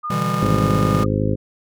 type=tone; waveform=sine; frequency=1218 Hz; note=D#6; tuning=37 cents flat; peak=-23 dBFS; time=0.03-1.06 s; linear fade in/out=20 ms
type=chord; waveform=square; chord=E minor seventh; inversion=second; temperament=just; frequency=123.61 / 148.33 / 164.81 / 197.78 Hz; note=B2 / D3 / E3 / G3; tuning=+2 / +18 / 0 / +16 cents; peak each=-27 / -28 / -25 / -25 dBFS; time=0.1-1.04 s; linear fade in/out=5 ms
type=harmonic tone; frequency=52 Hz; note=G#1; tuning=3 cents sharp; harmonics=1 / 2 / 3 / 4 / 5 / 6 / 7 / 8 / 10; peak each=-28 / -21 / -24 / -26 / -25 / -27 / -31 / -28 / -27 dBFS; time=0.41-1.36 s; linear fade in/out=20 ms
effects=none